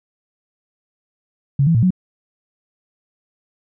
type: tone with pitch steps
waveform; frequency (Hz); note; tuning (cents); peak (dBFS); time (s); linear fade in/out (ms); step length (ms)
sine; 139 / 165.7 / 114.7 / 183.9; C#3 / E3 / A#2 / F#3; +5 / +9 / -28 / -10; -11; 1.59-1.906; 5; 79
effects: none